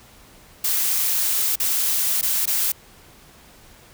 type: noise with dropouts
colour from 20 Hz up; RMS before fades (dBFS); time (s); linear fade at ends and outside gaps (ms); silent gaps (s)
blue; -21; 0.64-2.72; 5; 1.557-1.599 / 2.213-2.227 / 2.457-2.474
effects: pink hiss -49 dBFS RMS until 3.93 s